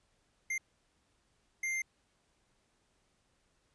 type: tone bursts at uneven times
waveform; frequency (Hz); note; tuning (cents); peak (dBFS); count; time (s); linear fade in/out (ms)
square; 2099; C7; +5; -33; 2; 0.5-0.58 / 1.63-1.82; 5
effects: pink hiss -74 dBFS RMS until 3.74 s + resampled to 22050 Hz